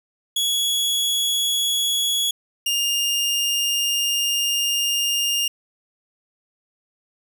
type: tone pair in turn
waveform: sawtooth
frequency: 3361 / 2820 Hz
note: G#7 / F7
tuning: +20 / +16 cents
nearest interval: minor third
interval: 304 cents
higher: first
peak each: -16 dBFS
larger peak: neither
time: 0.36-2.31 / 2.66-5.48 s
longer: second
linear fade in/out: 5 ms
effects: none